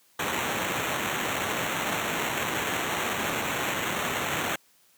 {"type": "noise with sample-and-hold", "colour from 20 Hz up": "white", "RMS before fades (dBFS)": -29, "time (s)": [0.19, 4.56], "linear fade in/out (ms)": 5, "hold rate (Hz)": 4900, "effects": ["white hiss -62 dBFS RMS until 4.97 s", "high-pass 100 Hz 12 dB/octave"]}